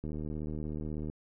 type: click train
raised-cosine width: 3 ms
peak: -26 dBFS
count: 82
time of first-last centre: 0.04-1.099 s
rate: 76.5 Hz
effects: none